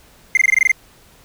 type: tone bursts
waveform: triangle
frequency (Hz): 2093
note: C7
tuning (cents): 0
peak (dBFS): -7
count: 9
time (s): 0.35-0.716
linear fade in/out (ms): 2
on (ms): 22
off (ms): 21
effects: pink hiss -49 dBFS RMS until 1.24 s